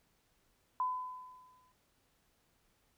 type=tone with exponential decay; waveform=sine; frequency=1009 Hz; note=B5; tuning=37 cents sharp; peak=-29 dBFS; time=0.8-1.72 s; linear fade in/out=1 ms; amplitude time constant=200 ms; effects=pink hiss -74 dBFS RMS until 2.97 s